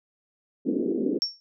pink band-pass noise, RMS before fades -26 dBFS, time 0.65-1.19 s, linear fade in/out 20 ms, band 220 to 440 Hz, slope 48 dB/octave
sine tone with exponential decay, 5480 Hz, F8, 34 cents flat, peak -19 dBFS, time 1.22-1.4 s, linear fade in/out 0 ms, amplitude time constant 38 ms
effects none

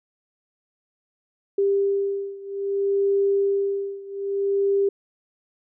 sine beating tone pair, 396.7 / 397.31 Hz, G4 / G4, +21 / +23 cents, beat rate 0.61 Hz, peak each -22 / -24 dBFS, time 1.58-4.89 s, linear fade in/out 5 ms, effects none

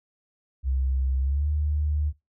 sine tone with pitch glide, 65.8 to 74.72 Hz, C2 to D2, +10 to +30 cents, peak -22 dBFS, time 0.63-2.13 s, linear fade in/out 50 ms, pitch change +220 cents, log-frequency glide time 1.2-1.48 s, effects noise-tail reverb RT60 0.2 s tail -20 dB re dry

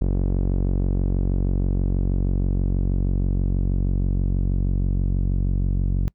sawtooth tone with low-pass filter sweep, 46.25 Hz, F#1, in tune, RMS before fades -21 dBFS, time 0.01-6.08 s, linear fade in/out 0 ms, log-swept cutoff 380 to 200 Hz, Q 0.89, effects noise-tail reverb RT60 0.1 s tail -25 dB re dry

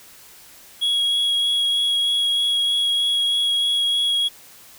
triangle tone with vibrato, 3322 Hz, G#7, in tune, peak -16 dBFS, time 0.81-4.29 s, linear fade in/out 20 ms, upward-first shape sine, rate 3.2 Hz, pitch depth 9 cents each way, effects white hiss -46 dBFS RMS until 4.78 s

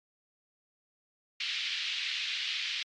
pink band-pass noise, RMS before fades -34 dBFS, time 1.4-2.83 s, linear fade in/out 5 ms, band 2400 to 4200 Hz, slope 24 dB/octave, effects low-pass 7000 Hz 12 dB/octave + MP3 64 kbps

